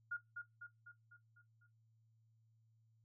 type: tone with echo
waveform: sine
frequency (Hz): 1424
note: F6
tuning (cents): +33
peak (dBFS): -38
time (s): 0.11-0.17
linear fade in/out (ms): 10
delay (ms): 250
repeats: 6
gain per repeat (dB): -5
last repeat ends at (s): 1.67
effects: noise-tail reverb RT60 0.2 s tail -20 dB re dry + added 112 Hz sine -70 dBFS peak until 3.04 s